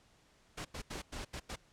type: noise bursts at uneven times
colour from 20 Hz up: pink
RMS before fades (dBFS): -42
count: 6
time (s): 0.57-0.65 / 0.74-0.82 / 0.9-1.02 / 1.12-1.25 / 1.33-1.4 / 1.49-1.56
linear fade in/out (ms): 10
effects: pink hiss -67 dBFS RMS until 1.72 s + low-pass 8000 Hz 12 dB/octave